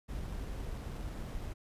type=noise with sample-and-hold; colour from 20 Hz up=brown; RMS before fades=-40 dBFS; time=0.08-1.54 s; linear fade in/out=20 ms; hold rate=8820 Hz; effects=resampled to 32000 Hz